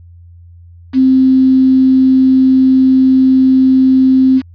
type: tone with quantisation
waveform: sine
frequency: 261.6 Hz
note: C4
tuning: in tune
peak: -5 dBFS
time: 0.93-4.42 s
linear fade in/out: 50 ms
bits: 5
effects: added 86 Hz sine -35 dBFS peak until 4.54 s + resampled to 11025 Hz